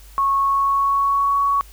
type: tone with pitch glide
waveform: sine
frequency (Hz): 1100 to 1120.5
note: C#6 to C#6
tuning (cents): -14 to +18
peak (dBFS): -15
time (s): 0.18-1.61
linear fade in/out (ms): 0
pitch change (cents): +32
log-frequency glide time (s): 0.35-1.39
effects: added 50 Hz sine -41 dBFS peak until 1.72 s + white hiss -49 dBFS RMS until 1.72 s